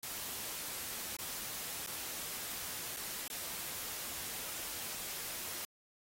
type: noise with dropouts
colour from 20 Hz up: white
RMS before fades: -42 dBFS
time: 0.03-5.65 s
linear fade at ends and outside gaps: 1 ms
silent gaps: 1.167-1.189 / 1.863-1.872 / 2.964-2.969 / 3.279-3.301 s
effects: AAC 48 kbps